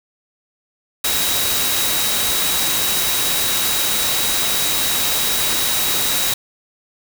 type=tone in noise; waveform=sine; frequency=3842 Hz; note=B7; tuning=48 cents flat; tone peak=-24 dBFS; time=1.04-6.34 s; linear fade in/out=5 ms; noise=white; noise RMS=-19 dBFS; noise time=1.04-6.34 s; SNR=-8 dB; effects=none